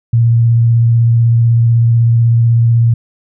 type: tone with vibrato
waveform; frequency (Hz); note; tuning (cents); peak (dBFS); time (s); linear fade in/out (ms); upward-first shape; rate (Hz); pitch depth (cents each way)
sine; 116.54; A#2; 0; -6; 0.13-2.94; 5; sine; 16; 17
effects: none